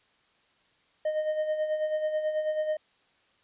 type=tone with tremolo; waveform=triangle; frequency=617 Hz; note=D#5; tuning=15 cents flat; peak=-22 dBFS; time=1.05-2.77 s; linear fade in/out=5 ms; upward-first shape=sine; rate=9.2 Hz; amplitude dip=55%; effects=white hiss -66 dBFS RMS until 3.43 s + resampled to 8000 Hz